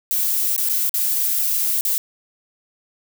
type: noise with dropouts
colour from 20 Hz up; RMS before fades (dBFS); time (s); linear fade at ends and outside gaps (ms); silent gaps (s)
violet; -20; 0.11-1.98; 0; 0.563-0.579 / 0.689-0.696 / 0.894-0.941 / 1.809-1.851
effects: none